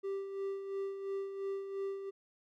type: tone with tremolo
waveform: triangle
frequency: 392 Hz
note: G4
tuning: in tune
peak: -32 dBFS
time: 0.03-2.11 s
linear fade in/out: 20 ms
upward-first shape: sine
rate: 2.9 Hz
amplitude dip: 55%
effects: none